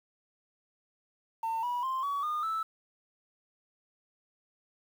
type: tone with pitch steps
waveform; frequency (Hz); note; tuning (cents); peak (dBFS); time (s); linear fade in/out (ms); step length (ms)
sine; 903 / 973.4 / 1049.3 / 1131.2 / 1219.4 / 1314.5; A5 / B5 / C6 / C#6 / D#6 / E6; +45 / -25 / +5 / +35 / -35 / -5; -28; 1.43-2.63; 5; 200
effects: tanh soft clip ceiling -26 dBFS + 9-bit